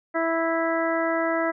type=harmonic tone; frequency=329.1 Hz; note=E4; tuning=3 cents flat; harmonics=1 / 2 / 3 / 4 / 5 / 6; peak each=-27 / -25 / -32 / -30 / -32 / -32 dBFS; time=0.14-1.52 s; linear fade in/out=20 ms; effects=none